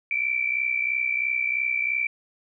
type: tone pair together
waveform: sine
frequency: 2286 / 2349 Hz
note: D7 / D7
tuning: -47 / 0 cents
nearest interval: unison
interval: 47 cents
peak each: -27 / -24 dBFS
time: 0.11-2.07 s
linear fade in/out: 2 ms
effects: none